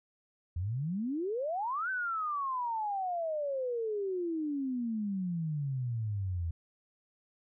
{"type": "exponential two-way sweep", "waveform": "sine", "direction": "up then down", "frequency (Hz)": [81.1, 1551, 81.1], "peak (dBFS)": -31, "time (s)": [0.56, 6.51], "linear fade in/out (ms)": 5, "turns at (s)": 1.9, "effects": []}